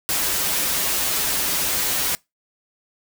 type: noise with comb filter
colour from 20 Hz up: white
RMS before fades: -22 dBFS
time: 0.09-2.15 s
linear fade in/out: 0 ms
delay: 8.6 ms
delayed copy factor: -0.75
effects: noise-tail reverb RT60 0.2 s tail -24 dB re dry